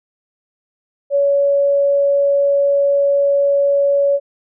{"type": "tone", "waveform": "sine", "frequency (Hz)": 563, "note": "C#5", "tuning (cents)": 27, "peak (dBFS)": -11, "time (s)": [1.1, 4.2], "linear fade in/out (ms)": 50, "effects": []}